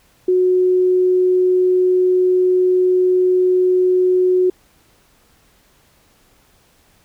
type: tone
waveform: sine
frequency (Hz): 366.4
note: F#4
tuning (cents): -17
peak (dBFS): -11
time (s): 0.28-4.5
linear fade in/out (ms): 5
effects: pink hiss -55 dBFS RMS until 7.04 s